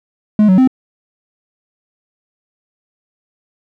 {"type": "tone with pitch steps", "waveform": "triangle", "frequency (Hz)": [211.7, 186.6, 259.2], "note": ["G#3", "F#3", "C4"], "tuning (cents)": [33, 15, -16], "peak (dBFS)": -4, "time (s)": [0.39, 0.675], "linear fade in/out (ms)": 2, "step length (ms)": 95, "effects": []}